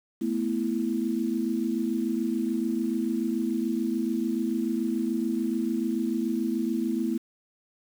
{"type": "chord", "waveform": "sine", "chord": "A suspended second", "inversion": "none", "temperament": "equal", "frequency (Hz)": [220, 246.9, 329.6], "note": ["A3", "B3", "E4"], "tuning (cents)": [0, 0, 0], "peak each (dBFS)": -29, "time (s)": [0.21, 7.18], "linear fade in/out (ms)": 10, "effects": ["8-bit"]}